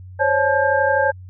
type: tone cluster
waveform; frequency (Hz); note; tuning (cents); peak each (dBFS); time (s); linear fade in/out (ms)
sine; 532 / 564 / 866 / 1597; C5 / C#5 / A5 / G6; +29 / +30 / -28 / +32; -20; 0.19-1.12; 20
effects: added 92 Hz sine -35 dBFS peak until 1.29 s